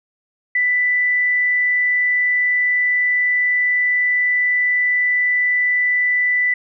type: tone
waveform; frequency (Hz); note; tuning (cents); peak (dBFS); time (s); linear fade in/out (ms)
sine; 1984; B6; +7; -14; 0.55-6.54; 5
effects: none